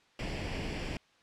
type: noise with comb filter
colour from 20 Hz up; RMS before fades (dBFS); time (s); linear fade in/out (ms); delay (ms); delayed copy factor
pink; -36; 0.19-0.97; 2; 0.39; +0.6
effects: white hiss -65 dBFS RMS until 1.22 s + low-pass 4000 Hz 12 dB/octave